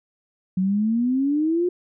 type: exponential sweep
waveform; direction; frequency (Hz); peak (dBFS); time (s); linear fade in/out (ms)
sine; up; 182.5 to 362.7; -18; 0.57-1.69; 5
effects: none